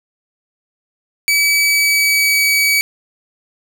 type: tone with pitch glide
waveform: sawtooth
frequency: 2290 to 2275 Hz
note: D7 to C#7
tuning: -44 to +44 cents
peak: -8 dBFS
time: 1.28-2.81 s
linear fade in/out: 0 ms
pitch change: -12 cents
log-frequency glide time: 1.6-2.45 s
effects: none